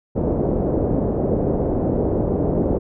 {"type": "low-pass noise", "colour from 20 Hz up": "white", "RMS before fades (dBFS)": -20, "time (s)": [0.15, 2.79], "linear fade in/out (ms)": 20, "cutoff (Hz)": 520, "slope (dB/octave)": 24, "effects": []}